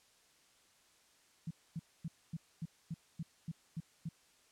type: tone bursts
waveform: sine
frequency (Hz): 163.4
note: E3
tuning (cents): -15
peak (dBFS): -37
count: 10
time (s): 1.47-4.09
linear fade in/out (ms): 5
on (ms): 37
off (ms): 250
effects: white hiss -68 dBFS RMS until 4.51 s + low-pass 9000 Hz 12 dB/octave